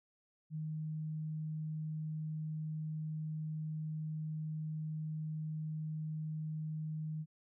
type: tone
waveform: sine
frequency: 155.56 Hz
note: D#3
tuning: in tune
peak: -37 dBFS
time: 0.5-7.26 s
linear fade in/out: 50 ms
effects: none